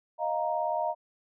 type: chord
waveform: sine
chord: Eb suspended second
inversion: none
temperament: just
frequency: 622.3 / 700 / 933.4 Hz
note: Eb5 / F5 / Bb5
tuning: 0 / +4 / +2 cents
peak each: -31 dBFS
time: 0.18-0.95 s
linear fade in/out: 50 ms
effects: none